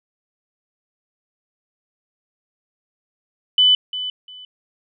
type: tone with echo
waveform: sine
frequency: 3000 Hz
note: F#7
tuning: 23 cents sharp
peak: -10 dBFS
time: 3.58-3.75 s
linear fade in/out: 2 ms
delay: 350 ms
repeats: 2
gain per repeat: -13 dB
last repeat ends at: 4.45 s
effects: none